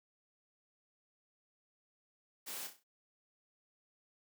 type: noise with echo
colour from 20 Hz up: white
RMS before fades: -44 dBFS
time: 2.46-2.68 s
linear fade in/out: 20 ms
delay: 32 ms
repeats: 5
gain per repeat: -7 dB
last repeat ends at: 2.84 s
effects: high-pass 200 Hz 12 dB/octave